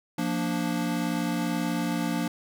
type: chord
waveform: square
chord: Bb major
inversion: second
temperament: equal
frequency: 174.61 / 233.1 / 293.7 Hz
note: F3 / Bb3 / D4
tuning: 0 / 0 / 0 cents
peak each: -31 dBFS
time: 0.18-2.28 s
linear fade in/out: 5 ms
effects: none